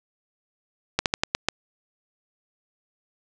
slowing click train, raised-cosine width 0.2 ms, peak -3 dBFS, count 6, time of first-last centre 0.99-1.486 s, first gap 68 ms, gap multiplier 1.19, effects resampled to 24000 Hz + 7-bit

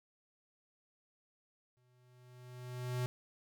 square tone with exponential growth, 124.7 Hz, B2, 17 cents sharp, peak -33 dBFS, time 1.77-3.06 s, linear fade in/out 0 ms, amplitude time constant 280 ms, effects none

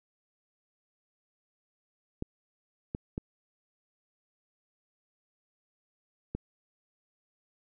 clicks, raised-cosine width 3 ms, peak -20 dBFS, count 4, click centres 2.224 / 2.949 / 3.179 / 6.35 s, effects none

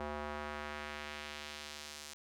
square tone with band-pass filter sweep, 74.3 Hz, D2, 21 cents sharp, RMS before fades -44 dBFS, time 0-2.14 s, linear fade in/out 5 ms, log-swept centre 830 to 6600 Hz, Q 0.92, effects none

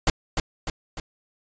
pink noise with echo, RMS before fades -18 dBFS, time 0.07-0.1 s, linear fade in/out 2 ms, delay 300 ms, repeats 3, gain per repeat -5 dB, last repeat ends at 1 s, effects resampled to 16000 Hz

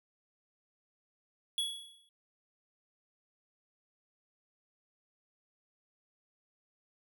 square tone with exponential decay, 3367 Hz, G#7, 23 cents sharp, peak -29 dBFS, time 1.58-2.09 s, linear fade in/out 1 ms, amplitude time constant 110 ms, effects none

